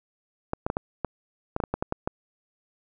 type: clicks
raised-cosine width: 1 ms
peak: -12 dBFS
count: 12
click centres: 0.534 / 0.665 / 0.701 / 0.769 / 1.047 / 1.564 / 1.602 / 1.638 / 1.74 / 1.825 / 1.924 / 2.075 s
effects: none